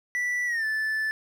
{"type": "tone with pitch glide", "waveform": "triangle", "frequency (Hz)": [1965, 1750.6], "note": ["B6", "A6"], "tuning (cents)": [-9, -9], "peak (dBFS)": -23, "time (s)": [0.15, 1.11], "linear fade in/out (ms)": 0, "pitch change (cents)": -200, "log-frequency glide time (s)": [0.46, 0.65], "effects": ["10-bit"]}